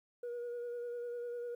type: tone with vibrato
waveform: sine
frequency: 480 Hz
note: B4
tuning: 49 cents flat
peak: -36 dBFS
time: 0.23-1.55 s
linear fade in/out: 5 ms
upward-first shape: sine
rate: 10 Hz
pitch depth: 21 cents each way
effects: tanh soft clip ceiling -37 dBFS + 12-bit

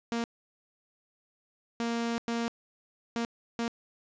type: tone bursts at uneven times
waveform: sawtooth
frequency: 233.1 Hz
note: A#3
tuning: in tune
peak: -25 dBFS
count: 5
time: 0.12-0.24 / 1.8-2.18 / 2.28-2.48 / 3.16-3.25 / 3.59-3.68 s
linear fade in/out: 0 ms
effects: resampled to 16000 Hz + 9-bit

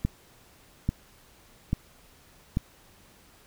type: click train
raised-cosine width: 5 ms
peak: -12 dBFS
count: 4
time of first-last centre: 0.05-2.571 s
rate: 1.19 Hz
effects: pink hiss -57 dBFS RMS until 3.46 s

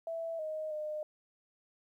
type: tone with pitch steps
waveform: sine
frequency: 660 / 623 / 609 Hz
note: E5 / D#5 / D#5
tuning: +2 / +2 / -37 cents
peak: -35 dBFS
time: 0.07-1.03 s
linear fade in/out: 2 ms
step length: 320 ms
effects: 12-bit

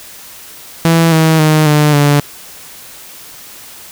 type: tone with pitch steps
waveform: sawtooth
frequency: 165.3 / 159.95 / 154.77 / 149.75 / 144.9 Hz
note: E3 / D#3 / D#3 / D3 / D3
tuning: +5 / +48 / -9 / +34 / -23 cents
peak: -3 dBFS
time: 0.85-2.2 s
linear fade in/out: 0 ms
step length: 270 ms
effects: white hiss -34 dBFS RMS until 3.91 s

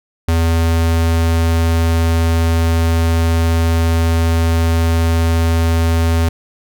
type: tone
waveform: square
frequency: 82.7 Hz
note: E2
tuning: 6 cents sharp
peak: -12 dBFS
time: 0.28-6.29 s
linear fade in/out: 5 ms
effects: none

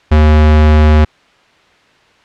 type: tone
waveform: square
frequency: 76.5 Hz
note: D#2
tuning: 29 cents flat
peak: -5 dBFS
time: 0.11-1.05 s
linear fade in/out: 10 ms
effects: white hiss -48 dBFS RMS until 2.24 s + low-pass 3000 Hz 12 dB/octave

